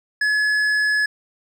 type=tone with hard clipping; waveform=sine; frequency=1702 Hz; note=G#6; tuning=42 cents sharp; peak=-18 dBFS; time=0.21-1.06 s; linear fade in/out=5 ms; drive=7 dB; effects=none